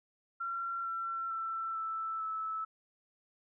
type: tone with pitch steps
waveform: sine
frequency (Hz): 1366 / 1351.1 / 1336.3 / 1321.8 / 1307.3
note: F6 / E6 / E6 / E6 / E6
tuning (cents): -39 / +42 / +23 / +4 / -15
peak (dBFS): -34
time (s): 0.4-2.65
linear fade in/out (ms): 10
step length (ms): 450
effects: none